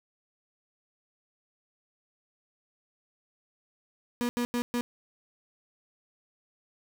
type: tone bursts at uneven times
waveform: 35% pulse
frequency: 241.4 Hz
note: B3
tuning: 39 cents flat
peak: -25 dBFS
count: 4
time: 4.21-4.29 / 4.37-4.45 / 4.54-4.62 / 4.74-4.81 s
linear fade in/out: 0 ms
effects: none